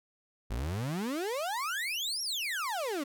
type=exponential two-way sweep; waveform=35% pulse; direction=up then down; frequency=49.85 to 5750 to 265.9 Hz; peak=-30 dBFS; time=0.5-3.04 s; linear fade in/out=10 ms; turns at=2.22 s; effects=none